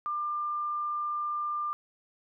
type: tone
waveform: sine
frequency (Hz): 1195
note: D6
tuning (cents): +30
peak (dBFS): -29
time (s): 0.06-1.73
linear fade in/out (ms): 0
effects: none